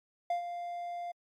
triangle tone with ADSR envelope, 698 Hz, F5, 1 cent flat, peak -25 dBFS, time 0.3-1.12 s, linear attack 4 ms, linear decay 110 ms, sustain -9 dB, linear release 10 ms, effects MP3 64 kbps

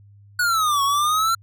square exponential two-way sweep, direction down then up, 1480 to 1100 to 1367 Hz, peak -18 dBFS, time 0.39-1.35 s, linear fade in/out 5 ms, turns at 0.83 s, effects added 101 Hz sine -46 dBFS peak until 1.42 s

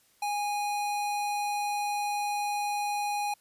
square tone, 824 Hz, G#5, 14 cents flat, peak -29 dBFS, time 0.22-3.34 s, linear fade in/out 5 ms, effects white hiss -65 dBFS RMS until 3.4 s + resampled to 32000 Hz

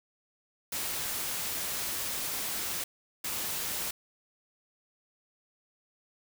white noise bursts at uneven times, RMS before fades -34 dBFS, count 2, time 0.72-2.84 / 3.24-3.91 s, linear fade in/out 5 ms, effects none

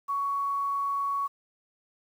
sine tone, 1118 Hz, C#6, 14 cents sharp, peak -26 dBFS, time 0.08-1.28 s, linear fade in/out 20 ms, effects 9-bit

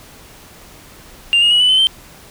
sine tone with pitch steps, 2794 / 2856 / 2919 / 2984 / 3050 / 3118 Hz, F7 / F7 / F#7 / F#7 / G7 / G7, 0 / +38 / -24 / +14 / -48 / -10 cents, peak -7 dBFS, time 1.33-1.87 s, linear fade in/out 0 ms, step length 90 ms, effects tanh soft clip ceiling -7 dBFS + pink hiss -41 dBFS RMS until 2.3 s

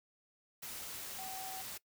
sine tone in noise, 760 Hz, F#5, 46 cents sharp, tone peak -45 dBFS, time 1.18-1.62 s, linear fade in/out 10 ms, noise white, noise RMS -45 dBFS, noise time 0.62-1.78 s, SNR -3 dB, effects noise-tail reverb RT60 0.1 s tail -21 dB re dry

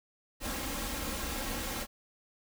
pink noise with comb filter, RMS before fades -36 dBFS, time 0.4-1.87 s, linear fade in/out 50 ms, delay 3.7 ms, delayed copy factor +0.65, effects none

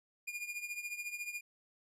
45% pulse tone with tremolo, 2425 Hz, D#7, 45 cents flat, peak -36 dBFS, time 0.27-1.41 s, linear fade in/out 10 ms, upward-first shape triangle, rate 14 Hz, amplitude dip 80%, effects resampled to 32000 Hz

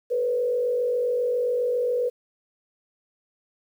sine tone with frequency modulation, 490.6 Hz, B4, 12 cents flat, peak -21 dBFS, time 0.1-2.1 s, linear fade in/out 20 ms, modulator 47.4 Hz, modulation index 0.6, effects 9-bit

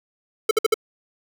square tone bursts, 440 Hz, A4, in tune, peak -14 dBFS, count 4, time 0.49-0.742 s, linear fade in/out 5 ms, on 21 ms, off 56 ms, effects none

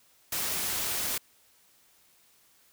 white noise, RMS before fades -31 dBFS, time 0.32-1.18 s, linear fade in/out 5 ms, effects white hiss -63 dBFS RMS until 2.72 s

